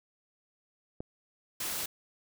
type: click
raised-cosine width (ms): 2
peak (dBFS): -24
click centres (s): 1.005
type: noise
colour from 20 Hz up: white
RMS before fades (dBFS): -35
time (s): 1.6-1.86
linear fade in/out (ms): 5
effects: none